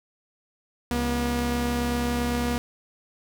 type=tone pair together; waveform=sawtooth; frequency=67.7 / 240.6 Hz; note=C#2 / B3; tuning=-40 / -45 cents; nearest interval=octave + minor seventh; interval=2195 cents; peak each=-25 / -21 dBFS; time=0.91-2.58 s; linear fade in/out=0 ms; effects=none